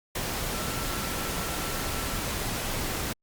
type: tone in noise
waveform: sine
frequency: 1341 Hz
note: E6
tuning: 29 cents sharp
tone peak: -41 dBFS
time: 0.54-2.2 s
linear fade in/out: 5 ms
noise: pink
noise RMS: -31 dBFS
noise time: 0.15-3.13 s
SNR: -13 dB
effects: Opus 48 kbps